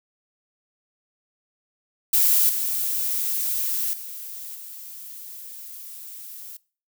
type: noise with level steps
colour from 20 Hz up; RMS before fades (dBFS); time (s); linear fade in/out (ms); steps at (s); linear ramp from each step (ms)
violet; -18 / -25 / -36 / -39; 2.13-6.57; 5; 2.49 / 3.93 / 4.55; 5
effects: noise-tail reverb RT60 0.4 s tail -22 dB re dry